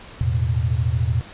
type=chord; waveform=sine; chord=E suspended fourth; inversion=none; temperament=equal; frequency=82.41 / 110 / 123.47 Hz; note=E2 / A2 / B2; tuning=0 / 0 / 0 cents; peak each=-22 dBFS; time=0.21-1.21 s; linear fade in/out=0 ms; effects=pink hiss -41 dBFS RMS until 1.33 s + resampled to 8000 Hz